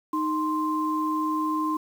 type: tone pair together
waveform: sine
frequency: 310.3 / 1046.5 Hz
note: D#4 / C6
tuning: -5 / 0 cents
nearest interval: octave + major sixth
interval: 2105 cents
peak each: -26 dBFS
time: 0.13-1.77 s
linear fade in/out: 5 ms
effects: 8-bit